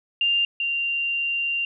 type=tone pair in turn; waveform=sine; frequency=2794 / 2776 Hz; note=F7 / F7; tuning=0 / -11 cents; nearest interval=unison; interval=11 cents; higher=first; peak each=-18 / -22 dBFS; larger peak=first; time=0.21-0.45 / 0.6-1.65 s; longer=second; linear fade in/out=2 ms; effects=none